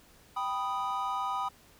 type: chord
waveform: triangle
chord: G augmented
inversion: none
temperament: equal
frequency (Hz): 784 / 987.8 / 1244.5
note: G5 / B5 / D#6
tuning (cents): 0 / 0 / 0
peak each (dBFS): -34 / -32 / -32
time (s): 0.36-1.49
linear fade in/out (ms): 10
effects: pink hiss -59 dBFS RMS until 1.79 s